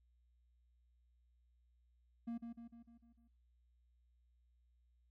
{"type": "tone with echo", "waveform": "triangle", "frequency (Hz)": 233.1, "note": "A#3", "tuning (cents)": 0, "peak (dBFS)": -38, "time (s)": [2.27, 2.38], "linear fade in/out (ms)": 10, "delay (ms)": 150, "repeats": 6, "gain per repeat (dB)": -5, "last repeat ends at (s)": 3.28, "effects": ["noise-tail reverb RT60 0.6 s tail -25 dB re dry", "added 60 Hz sine -70 dBFS peak until 5.1 s"]}